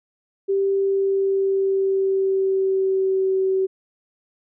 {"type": "tone with pitch glide", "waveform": "sine", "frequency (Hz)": [392, 380.8], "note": ["G4", "F#4"], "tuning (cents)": [0, 50], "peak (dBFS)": -17, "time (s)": [0.48, 3.67], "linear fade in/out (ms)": 20, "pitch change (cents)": -50, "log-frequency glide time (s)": [0.73, 3.35], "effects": []}